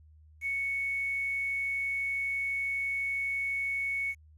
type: tone with quantisation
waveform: sine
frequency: 2217 Hz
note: C#7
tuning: in tune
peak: -29 dBFS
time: 0.41-4.15 s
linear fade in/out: 50 ms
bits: 9
effects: added 77 Hz sine -54 dBFS peak until 4.37 s + resampled to 32000 Hz